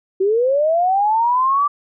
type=linear sweep; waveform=sine; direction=up; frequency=370 to 1174.7 Hz; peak=-13 dBFS; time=0.2-1.68 s; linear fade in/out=10 ms; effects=none